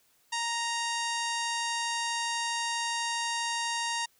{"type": "harmonic tone", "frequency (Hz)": 932.3, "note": "A#5", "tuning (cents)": 0, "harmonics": [1, 2, 3, 4, 5, 6, 7, 8, 10], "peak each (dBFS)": [-33, -36, -38, -39, -40, -41, -41, -42, -43], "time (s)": [0.32, 4.06], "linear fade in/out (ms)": 10, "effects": ["white hiss -67 dBFS RMS until 4.19 s"]}